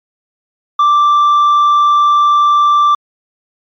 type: tone with tanh clipping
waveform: sine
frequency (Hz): 1174.7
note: D6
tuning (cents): 0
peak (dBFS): -7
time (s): 0.79-2.95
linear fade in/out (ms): 5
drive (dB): 3
effects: MP3 96 kbps